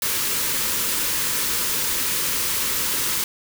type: band-stop noise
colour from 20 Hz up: white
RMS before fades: -23 dBFS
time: 0.02-3.24 s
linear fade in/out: 2 ms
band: 580 to 860 Hz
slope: 96 dB/octave
effects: none